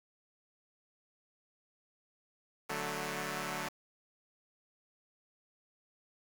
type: chord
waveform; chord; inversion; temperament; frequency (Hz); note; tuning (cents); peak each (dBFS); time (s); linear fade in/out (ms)
5% pulse; D major; none; equal; 146.83 / 185 / 220; D3 / F#3 / A3; 0 / 0 / 0; -29; 2.69-3.69; 10
effects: 9-bit